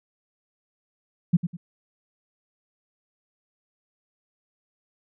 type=tone with echo; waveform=sine; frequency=172.6 Hz; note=F3; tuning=20 cents flat; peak=-13 dBFS; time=1.33-1.37 s; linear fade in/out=10 ms; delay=100 ms; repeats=2; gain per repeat=-10 dB; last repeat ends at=1.57 s; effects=none